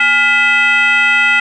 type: tone with frequency modulation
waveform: sine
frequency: 2000 Hz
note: B6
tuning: 21 cents sharp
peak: -7 dBFS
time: 0-1.4 s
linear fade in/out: 5 ms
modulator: 586 Hz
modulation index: 1.3
effects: tanh soft clip ceiling -4 dBFS